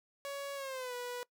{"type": "tone with pitch glide", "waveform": "sawtooth", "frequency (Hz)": [560, 490.3], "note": ["C#5", "B4"], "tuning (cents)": [18, -13], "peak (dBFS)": -35, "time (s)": [0.25, 1.23], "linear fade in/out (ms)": 0, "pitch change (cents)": -231, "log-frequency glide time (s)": [0.55, 0.94], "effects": ["noise-tail reverb RT60 0.1 s tail -22 dB re dry"]}